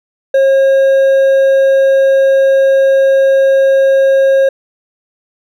triangle tone with hard clipping, 540 Hz, C#5, 45 cents flat, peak -7 dBFS, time 0.34-4.49 s, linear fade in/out 5 ms, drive 7 dB, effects none

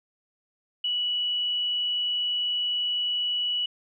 sine tone, 2943 Hz, F#7, 10 cents flat, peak -24 dBFS, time 0.84-3.66 s, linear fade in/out 5 ms, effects none

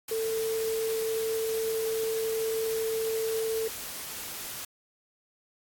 sine tone in noise, 446.2 Hz, A4, 24 cents sharp, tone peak -27 dBFS, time 0.11-3.68 s, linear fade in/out 5 ms, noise white, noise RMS -38 dBFS, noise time 0.08-4.65 s, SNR +8 dB, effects AAC 64 kbps

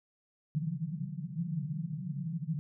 pink band-pass noise, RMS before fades -36 dBFS, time 0.55-2.59 s, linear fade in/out 0 ms, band 140 to 180 Hz, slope 96 dB/octave, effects none

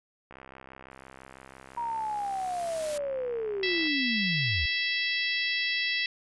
click train, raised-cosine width 0.5 ms, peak -31 dBFS, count 236, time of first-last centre 0.31-3.871 s, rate 66 Hz
white noise with exponential growth, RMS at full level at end -38 dBFS, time 0.91-2.98 s, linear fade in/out 5 ms, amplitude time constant 450 ms
sine linear sweep, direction down, 955 to 63.1 Hz, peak -29 dBFS, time 1.77-4.66 s, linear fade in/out 5 ms
harmonic tone, 659.3 Hz, E5, in tune, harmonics 3 / 4 / 5 / 6 / 7 / 8, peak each -30 / -32 / -34 / -36 / -37 / -38 dBFS, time 3.63-6.06 s, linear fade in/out 2 ms
effects resampled to 24000 Hz

